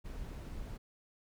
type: noise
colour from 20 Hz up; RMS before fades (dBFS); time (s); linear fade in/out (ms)
brown; -43; 0.04-0.78; 20
effects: none